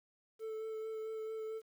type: tone with vibrato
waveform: triangle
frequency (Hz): 440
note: A4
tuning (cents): 0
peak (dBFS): -37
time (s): 0.39-1.62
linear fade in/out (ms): 50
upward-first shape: sine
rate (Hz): 4.5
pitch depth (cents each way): 13
effects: 11-bit